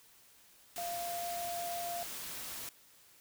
sine tone in noise, 694 Hz, F5, 11 cents flat, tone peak -37 dBFS, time 0.78-2.03 s, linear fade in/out 0 ms, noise white, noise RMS -43 dBFS, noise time 0.76-2.69 s, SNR +3 dB, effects white hiss -62 dBFS RMS until 3.2 s

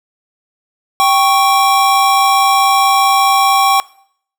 square tone pair together, 784 / 1108.7 Hz, G5 / C#6, 0 / 0 cents, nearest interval tritone, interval 600 cents, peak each -12 dBFS, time 1-3.8 s, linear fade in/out 0 ms, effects noise-tail reverb RT60 0.6 s tail -21 dB re dry

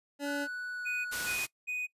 25% pulse tone, 285.5 Hz, D4, 49 cents flat, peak -29 dBFS, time 0.19-0.48 s, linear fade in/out 50 ms
triangle tone with pitch glide, 1480 to 1468.1 Hz, F#6 to F#6, 0 to -14 cents, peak -34 dBFS, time 0.24-1.37 s, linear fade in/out 50 ms, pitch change -14 cents, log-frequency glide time 0.73-0.86 s
triangle tone bursts, 2489 Hz, D#7, in tune, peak -31 dBFS, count 3, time 0.85-1.87 s, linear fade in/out 20 ms, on 200 ms, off 210 ms
white low-pass noise, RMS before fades -38 dBFS, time 1.11-1.47 s, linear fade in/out 20 ms, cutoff 12000 Hz, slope 12 dB/octave
effects noise-tail reverb RT60 0.1 s tail -21 dB re dry + resampled to 32000 Hz

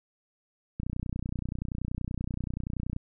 click train, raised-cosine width 5 ms, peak -20 dBFS, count 67, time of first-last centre 0.8-2.964 s, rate 30.5 Hz, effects none

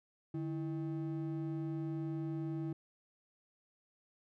triangle ring-modulated tone, 237.3 Hz, A#3, 31 cents sharp, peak -31 dBFS, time 0.34-2.73 s, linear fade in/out 5 ms, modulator 89 Hz, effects none

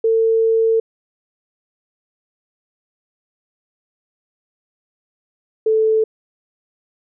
sine tone pair in turn, 450 / 439.2 Hz, A4 / A4, +39 / -3 cents, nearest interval unison, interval 42 cents, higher first, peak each -12 dBFS, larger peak neither, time 0.04-0.8 / 5.66-6.04 s, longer first, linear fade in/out 5 ms, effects none

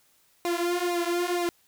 sawtooth tone with flanger, 349.2 Hz, F4, in tune, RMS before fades -27 dBFS, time 0.45-1.49 s, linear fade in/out 0 ms, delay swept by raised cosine 0.61 to 4.71 ms, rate 2.1 Hz, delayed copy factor -1, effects white hiss -64 dBFS RMS until 1.67 s

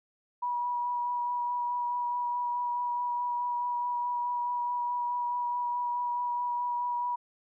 sine tone with vibrato, 970 Hz, B5, 31 cents flat, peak -28 dBFS, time 0.42-7.16 s, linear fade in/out 10 ms, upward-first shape sine, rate 4.7 Hz, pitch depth 13 cents each way, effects none

